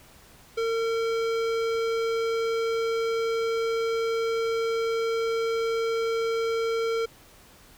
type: tone with hard clipping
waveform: sine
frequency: 455.3 Hz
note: A#4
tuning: 41 cents flat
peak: -26 dBFS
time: 0.57-7.06 s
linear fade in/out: 10 ms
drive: 17 dB
effects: pink hiss -53 dBFS RMS until 7.77 s